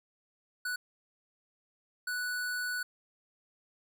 square tone bursts at uneven times, 1480 Hz, F#6, in tune, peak -33 dBFS, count 2, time 0.65-0.76 / 2.07-2.83 s, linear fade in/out 5 ms, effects none

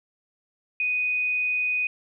sine tone, 2489 Hz, D#7, in tune, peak -22 dBFS, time 0.8-1.87 s, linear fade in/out 2 ms, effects none

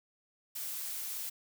blue noise, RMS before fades -39 dBFS, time 0.55-1.3 s, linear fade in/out 10 ms, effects none

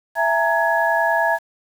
sine tone cluster, 666 / 834 / 924 / 1677 Hz, E5 / G#5 / A#5 / G#6, +18 / +7 / -16 / +16 cents, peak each -20 / -25 / -21 / -20 dBFS, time 0.15-1.39 s, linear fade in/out 50 ms, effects 7-bit

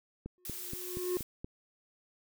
click train, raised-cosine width 3 ms, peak -27 dBFS, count 6, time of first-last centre 0.26-1.445 s, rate 4.22 Hz
triangle tone with exponential growth, 361.3 Hz, F#4, 41 cents flat, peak -26 dBFS, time 0.38-1.17 s, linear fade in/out 0 ms, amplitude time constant 170 ms
blue noise, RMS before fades -42 dBFS, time 0.45-1.23 s, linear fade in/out 2 ms
effects none

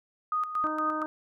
sine tone with tremolo, 1240 Hz, D#6, 6 cents flat, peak -25 dBFS, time 0.32-1.03 s, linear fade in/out 2 ms, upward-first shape square, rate 4.3 Hz, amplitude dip 65%
harmonic tone, 309 Hz, D#4, 12 cents flat, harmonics 1 / 2 / 3 / 4 / 5, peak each -34 / -37 / -39 / -40 / -41 dBFS, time 0.64-1.06 s, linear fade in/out 0 ms
effects none

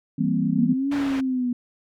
sine chord, C dominant seventh, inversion first, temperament equal, 164.81 / 196 / 233.1 / 261.6 Hz, E3 / G3 / Bb3 / C4, 0 / 0 / 0 / 0 cents, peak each -25 dBFS, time 0.18-0.74 s, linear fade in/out 10 ms
sine linear two-way sweep, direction up then down, 233.1 to 286.2 to 241.7 Hz, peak -21 dBFS, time 0.58-1.53 s, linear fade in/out 5 ms, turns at 0.93 s
white low-pass noise, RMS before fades -35 dBFS, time 0.91-1.21 s, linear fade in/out 10 ms, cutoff 1900 Hz, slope 12 dB/octave
effects none

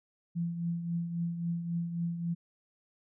sine tone with tremolo, 170 Hz, F3, 46 cents flat, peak -28 dBFS, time 0.35-2.35 s, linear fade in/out 20 ms, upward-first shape triangle, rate 3.7 Hz, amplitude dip 60%, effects none

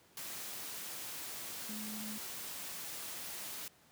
sine tone in noise, 214 Hz, A3, 48 cents flat, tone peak -43 dBFS, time 1.69-2.18 s, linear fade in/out 2 ms, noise white, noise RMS -44 dBFS, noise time 0.17-3.68 s, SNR -2 dB, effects pink hiss -65 dBFS RMS until 3.91 s + high-pass 100 Hz 12 dB/octave

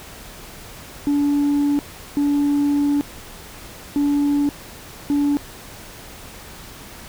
sine tone bursts at uneven times, 287.7 Hz, D4, 36 cents flat, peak -13 dBFS, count 4, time 1.07-1.79 / 2.17-3.01 / 3.96-4.49 / 5.1-5.37 s, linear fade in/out 0 ms, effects tanh soft clip ceiling -14 dBFS + pink hiss -39 dBFS RMS until 7.08 s

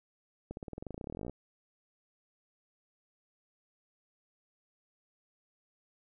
accelerating click train, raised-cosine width 2 ms, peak -27 dBFS, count 25, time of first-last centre 0.51-1.296 s, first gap 61 ms, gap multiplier 0.94, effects none

